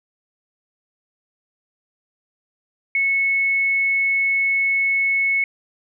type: tone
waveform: sine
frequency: 2200 Hz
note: C#7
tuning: 14 cents flat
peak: -16 dBFS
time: 2.95-5.44 s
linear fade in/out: 2 ms
effects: none